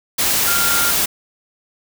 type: tone in noise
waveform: sine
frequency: 1396.9 Hz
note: F6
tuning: in tune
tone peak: -20 dBFS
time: 0.47-0.91 s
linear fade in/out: 10 ms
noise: white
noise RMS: -17 dBFS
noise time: 0.18-1.06 s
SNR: -6 dB
effects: none